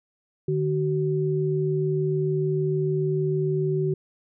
sine tone pair together, 150.77 / 377.5 Hz, D3 / F#4, +46 / +35 cents, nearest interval octave + major third, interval 1589 cents, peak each -24 dBFS, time 0.48-3.94 s, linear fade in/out 5 ms, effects none

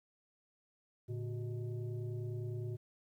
sine tone with frequency modulation, 112.6 Hz, A2, 40 cents sharp, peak -37 dBFS, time 1.08-2.77 s, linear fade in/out 20 ms, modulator 255 Hz, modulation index 0.8, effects 12-bit

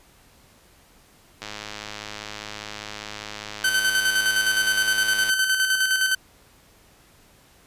click train, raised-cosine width 0.2 ms, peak -16 dBFS, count 408, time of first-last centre 1.42-5.296 s, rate 105 Hz
sawtooth tone with tremolo, 1530 Hz, G6, 42 cents flat, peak -14 dBFS, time 3.64-6.15 s, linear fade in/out 5 ms, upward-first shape square, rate 9.7 Hz, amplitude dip 45%
effects pink hiss -55 dBFS RMS until 7.66 s + resampled to 32000 Hz

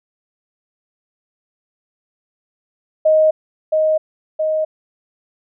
sine tone with echo, 625 Hz, D#5, 8 cents sharp, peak -9 dBFS, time 3.05-3.31 s, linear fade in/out 10 ms, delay 670 ms, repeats 2, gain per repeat -3 dB, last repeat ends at 4.65 s, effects none

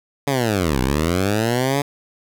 10% pulse linear two-way sweep, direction down then up, 144.5 to 61.2 to 144.5 Hz, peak -9 dBFS, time 0.27-1.82 s, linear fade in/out 5 ms, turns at 0.8 s, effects none

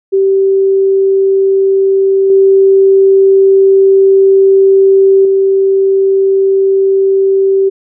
sine tone with level steps, 388 Hz, G4, 18 cents flat, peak -6 / -3 / -6 dBFS, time 0.12-7.7 s, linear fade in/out 20 ms, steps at 2.3 / 5.25 s, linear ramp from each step 2 ms, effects none

